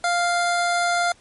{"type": "tone", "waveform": "25% pulse", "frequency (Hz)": 698.5, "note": "F5", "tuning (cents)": 0, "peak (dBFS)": -15, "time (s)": [0.04, 1.12], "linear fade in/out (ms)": 2, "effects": ["pink hiss -54 dBFS RMS until 1.2 s", "MP3 48 kbps"]}